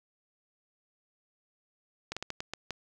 slowing click train, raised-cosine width 0.2 ms, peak -18 dBFS, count 7, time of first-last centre 2.12-2.707 s, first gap 46 ms, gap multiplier 1.3, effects none

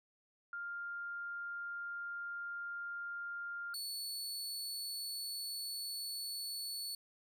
sine / sawtooth tone pair in turn, 1400 / 4434 Hz, F6 / C#8, +4 / 0 cents, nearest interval octave + minor sixth, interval 1996 cents, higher second, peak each -40 / -37 dBFS, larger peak second, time 0.53-3.74 / 3.74-6.95 s, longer neither, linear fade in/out 2 ms, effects none

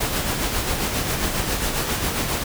pink noise with tremolo, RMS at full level -22 dBFS, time 0-2.44 s, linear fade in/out 10 ms, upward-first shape sine, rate 7.4 Hz, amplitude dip 40%, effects none

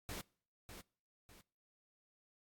pink noise with echo, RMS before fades -45 dBFS, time 0.09-0.21 s, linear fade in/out 0 ms, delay 600 ms, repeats 2, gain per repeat -8 dB, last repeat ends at 1.41 s, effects noise-tail reverb RT60 0.5 s tail -25 dB re dry + AAC 64 kbps

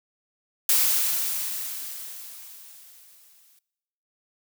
blue noise with exponential decay, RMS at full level -19 dBFS, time 0.69-3.59 s, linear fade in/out 2 ms, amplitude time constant 630 ms, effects noise-tail reverb RT60 1.0 s tail -22 dB re dry

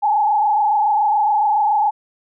sine tone with frequency modulation, 842 Hz, G#5, 24 cents sharp, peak -13 dBFS, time 0.02-1.91 s, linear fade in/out 20 ms, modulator 27.1 Hz, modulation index 1.3, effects none

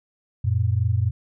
sine tone pair together, 91.8 / 115.48 Hz, F#2 / A#2, -13 / -16 cents, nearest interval major third, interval 397 cents, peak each -21 dBFS, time 0.44-1.11 s, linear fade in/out 10 ms, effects none

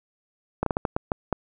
slowing click train, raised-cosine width 1 ms, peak -9 dBFS, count 8, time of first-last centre 0.63-1.327 s, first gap 33 ms, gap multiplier 1.36, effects none

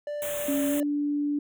triangle tone with vibrato, 586 Hz, D5, 4 cents flat, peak -28 dBFS, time 0.07-0.83 s, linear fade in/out 2 ms, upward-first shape sine, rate 2.5 Hz, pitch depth 9 cents each way
white band-stop noise, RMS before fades -35 dBFS, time 0.22-0.8 s, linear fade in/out 0 ms, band 3600 to 6400 Hz, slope 96 dB/octave
sine tone with pitch glide, 279.3 to 291 Hz, C#4 to D4, +13 to -16 cents, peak -24 dBFS, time 0.48-1.39 s, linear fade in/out 5 ms, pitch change +71 cents, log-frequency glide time 0.69-0.78 s
effects none

